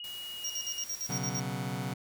sine tone with pitch glide, 2889 to 2866 Hz, F#7 to F7, -42 to +44 cents, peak -39 dBFS, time 0-0.84 s, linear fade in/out 2 ms, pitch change -14 cents, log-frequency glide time 0.25-0.65 s
white noise, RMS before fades -48 dBFS, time 0.04-1.18 s, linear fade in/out 2 ms
square tone with tremolo, 5650 Hz, F8, 19 cents sharp, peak -33 dBFS, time 0.44-1.4 s, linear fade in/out 5 ms, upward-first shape square, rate 8.8 Hz, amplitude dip 80%
sawtooth chord, B suspended second, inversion none, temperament just, 123.47 / 138.9 / 185.21 Hz, B2 / C#3 / F#3, 0 / +4 / +2 cents, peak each -33 dBFS, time 1.09-1.94 s, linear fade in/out 10 ms
effects none

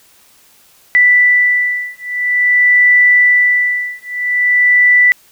sine beating tone pair, 1975.5 / 1975.99 Hz, B6 / B6, 0 / 0 cents, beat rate 0.49 Hz, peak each -11 dBFS, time 0.95-5.12 s, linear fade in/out 0 ms, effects white hiss -48 dBFS RMS until 5.31 s

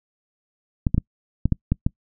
clicks, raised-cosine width 5 ms, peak -6 dBFS, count 7, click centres 0.868 / 0.945 / 0.98 / 1.456 / 1.523 / 1.72 / 1.865 s, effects noise-tail reverb RT60 0.1 s tail -26 dB re dry

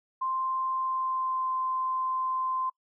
sine tone with pitch glide, 1046.5 to 1038.1 Hz, C6 to C6, 0 to -14 cents, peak -27 dBFS, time 0.21-2.7 s, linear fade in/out 10 ms, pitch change -14 cents, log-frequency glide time 0.75-1.53 s, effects noise-tail reverb RT60 0.1 s tail -23 dB re dry

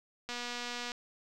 click train, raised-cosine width 0.2 ms, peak -22 dBFS, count 153, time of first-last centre 0.29-0.918 s, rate 242 Hz, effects none

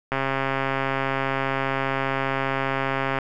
click train, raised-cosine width 0.5 ms, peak -9 dBFS, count 415, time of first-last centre 0.12-3.187 s, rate 135 Hz, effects none

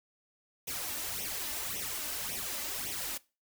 white noise with flanger, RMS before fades -37 dBFS, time 0.67-3.18 s, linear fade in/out 10 ms, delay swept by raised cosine 0.33 to 3.43 ms, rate 1.8 Hz, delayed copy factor +0.75, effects noise-tail reverb RT60 0.3 s tail -21 dB re dry

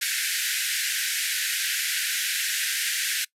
pink band-pass noise, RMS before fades -27 dBFS, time 0.01-3.25 s, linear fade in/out 10 ms, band 1500 to 14000 Hz, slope 96 dB/octave, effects noise-tail reverb RT60 0.1 s tail -21 dB re dry

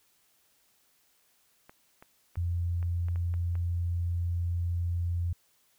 clicks, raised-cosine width 0.5 ms, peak -34 dBFS, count 8, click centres 1.695 / 2.025 / 2.356 / 2.828 / 3.085 / 3.159 / 3.34 / 3.554 s
sine tone, 86.5 Hz, F2, 16 cents flat, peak -27 dBFS, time 2.37-5.33 s, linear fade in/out 5 ms
effects white hiss -68 dBFS RMS until 5.78 s

